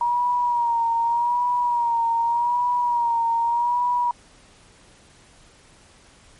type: tone with vibrato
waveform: sine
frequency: 949 Hz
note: A#5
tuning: 31 cents sharp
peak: -18 dBFS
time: 0.01-4.11 s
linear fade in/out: 2 ms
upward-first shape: sine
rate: 0.84 Hz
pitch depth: 48 cents each way
effects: pink hiss -52 dBFS RMS until 6.39 s + MP3 48 kbps